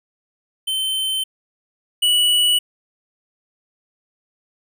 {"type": "tone pair in turn", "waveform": "square", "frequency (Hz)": [3086, 2945], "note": ["G7", "F#7"], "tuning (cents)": [-28, -9], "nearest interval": "minor second", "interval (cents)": 81, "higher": "first", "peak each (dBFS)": [-20, -14], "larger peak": "second", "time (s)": [[0.67, 1.24], [2.02, 2.59]], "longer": "neither", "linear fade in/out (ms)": 10, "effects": []}